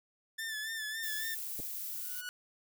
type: tone with vibrato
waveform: sawtooth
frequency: 1760 Hz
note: A6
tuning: in tune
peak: -33 dBFS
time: 0.38-1.35 s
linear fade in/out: 10 ms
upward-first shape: sine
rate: 3.6 Hz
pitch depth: 49 cents each way
type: noise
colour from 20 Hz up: violet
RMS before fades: -40 dBFS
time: 1.02-2.22 s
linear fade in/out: 20 ms
type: clicks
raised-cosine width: 2 ms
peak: -33 dBFS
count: 2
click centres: 1.594 / 1.601 s
type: tone with exponential growth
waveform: sawtooth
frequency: 1470 Hz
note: F#6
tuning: 12 cents flat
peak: -33 dBFS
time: 1.89-2.29 s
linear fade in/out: 0 ms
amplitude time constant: 86 ms
effects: none